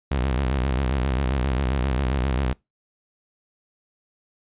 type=tone with vibrato; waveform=sawtooth; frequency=65.41 Hz; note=C2; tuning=in tune; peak=-17 dBFS; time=0.11-2.53 s; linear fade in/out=5 ms; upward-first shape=square; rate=7.5 Hz; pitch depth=110 cents each way; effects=noise-tail reverb RT60 0.2 s tail -24 dB re dry + resampled to 8000 Hz